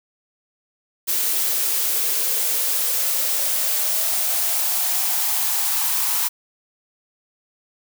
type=noise with high-pass filter sweep; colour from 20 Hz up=blue; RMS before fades=-21 dBFS; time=1.07-6.29 s; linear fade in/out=20 ms; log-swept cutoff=350 to 950 Hz; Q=4.1; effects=none